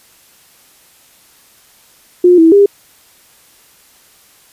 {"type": "tone with pitch steps", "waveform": "sine", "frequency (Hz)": [356.6, 326.2, 402.5], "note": ["F4", "E4", "G4"], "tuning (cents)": [36, -18, 46], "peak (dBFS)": -3, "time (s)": [2.24, 2.66], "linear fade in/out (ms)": 5, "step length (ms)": 140, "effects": ["white hiss -47 dBFS RMS until 4.52 s", "resampled to 32000 Hz"]}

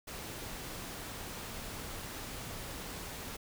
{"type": "noise", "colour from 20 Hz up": "pink", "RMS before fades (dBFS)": -43, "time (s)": [0.07, 3.37], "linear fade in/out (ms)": 10, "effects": []}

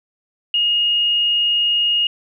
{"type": "tone", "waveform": "sine", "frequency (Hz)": 2860, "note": "F7", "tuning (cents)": 41, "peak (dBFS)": -14, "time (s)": [0.54, 2.07], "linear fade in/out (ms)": 2, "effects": []}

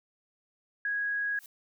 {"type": "tone", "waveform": "sine", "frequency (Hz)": 1655, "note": "G#6", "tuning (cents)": -6, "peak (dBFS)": -28, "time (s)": [0.85, 1.39], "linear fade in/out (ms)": 2}
{"type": "noise with exponential growth", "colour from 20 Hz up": "blue", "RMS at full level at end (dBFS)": -45, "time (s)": [1.3, 1.46], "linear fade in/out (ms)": 2, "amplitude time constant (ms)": 34}
{"effects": []}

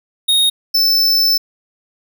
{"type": "tone pair in turn", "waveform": "square", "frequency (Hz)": [3729, 5285], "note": ["A#7", "E8"], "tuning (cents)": [0, 4], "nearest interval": "tritone", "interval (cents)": 604, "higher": "second", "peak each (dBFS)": -11, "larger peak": "neither", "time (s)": [[0.28, 0.5], [0.74, 1.38]], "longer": "second", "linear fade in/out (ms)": 10, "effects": []}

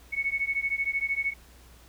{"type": "beating tone pair", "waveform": "sine", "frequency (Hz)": [2206, 2219], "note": ["C#7", "C#7"], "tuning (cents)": [-9, 1], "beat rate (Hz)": 13, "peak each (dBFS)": -29, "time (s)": [0.12, 1.34], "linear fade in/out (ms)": 20, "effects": ["added 60 Hz sine -53 dBFS peak until 1.88 s", "pink hiss -56 dBFS RMS until 1.88 s"]}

